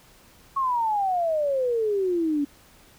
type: exponential sweep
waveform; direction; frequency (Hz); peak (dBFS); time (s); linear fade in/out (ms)
sine; down; 1108.7 to 280.4; -21; 0.56-2.45; 10
effects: pink hiss -54 dBFS RMS until 2.98 s